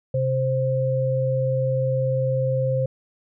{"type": "tone pair together", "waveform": "sine", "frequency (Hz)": [130.81, 524.5], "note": ["C3", "C5"], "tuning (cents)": [0, 4], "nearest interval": "2 octaves", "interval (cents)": 2404, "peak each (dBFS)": -22, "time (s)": [0.14, 2.86], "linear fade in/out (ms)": 5, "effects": []}